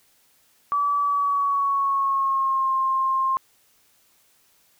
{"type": "tone with pitch glide", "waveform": "sine", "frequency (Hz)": [1150, 1060.7], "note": ["D6", "C6"], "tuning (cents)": [-37, 23], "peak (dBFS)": -19, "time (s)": [0.72, 3.37], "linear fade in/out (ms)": 0, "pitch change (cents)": -140, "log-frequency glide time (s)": [1.01, 2.73], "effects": ["white hiss -61 dBFS RMS until 4.79 s"]}